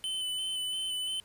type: tone with vibrato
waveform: square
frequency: 3030 Hz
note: F#7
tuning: 40 cents sharp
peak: -32 dBFS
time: 0.04-1.2 s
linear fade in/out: 0 ms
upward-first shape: square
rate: 2.9 Hz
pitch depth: 16 cents each way
effects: pink hiss -61 dBFS RMS until 1.24 s + resampled to 32000 Hz